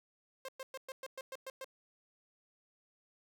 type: tone bursts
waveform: sawtooth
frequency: 529 Hz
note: C5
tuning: 19 cents sharp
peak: -38 dBFS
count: 9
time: 0.45-1.645 s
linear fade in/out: 2 ms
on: 35 ms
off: 110 ms
effects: none